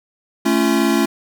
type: chord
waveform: square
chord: A augmented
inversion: none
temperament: equal with one note detuned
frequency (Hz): 220 / 277.2 / 342.2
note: A3 / C#4 / E#4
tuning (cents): 0 / 0 / -35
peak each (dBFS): -19 / -19 / -19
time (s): 0.45-1.06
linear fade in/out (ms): 10
effects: none